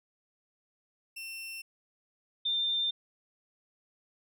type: tone pair in turn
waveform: sawtooth / sine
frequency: 2700 / 3595 Hz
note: E7 / A7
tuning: +41 / +36 cents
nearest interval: perfect fourth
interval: 495 cents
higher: second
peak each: -36 / -27 dBFS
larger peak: second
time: 1.16-1.62 / 2.45-2.91 s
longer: neither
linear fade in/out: 10 ms
effects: none